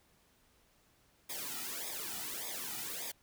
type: noise with flanger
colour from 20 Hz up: white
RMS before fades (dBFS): -41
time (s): 1.29-3.12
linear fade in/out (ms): 10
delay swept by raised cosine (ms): 0.68 to 1.88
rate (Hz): 1.7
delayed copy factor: -0.9
effects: pink hiss -69 dBFS RMS until 3.22 s